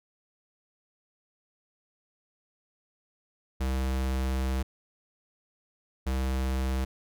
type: tone pair in turn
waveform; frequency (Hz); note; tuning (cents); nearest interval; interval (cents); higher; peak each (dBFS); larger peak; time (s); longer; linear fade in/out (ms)
square; 65.41 / 65.41; C2 / C2; 0 / 0; unison; 0; neither; -27 / -27; neither; 3.6-4.63 / 6.06-6.85; first; 10
effects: none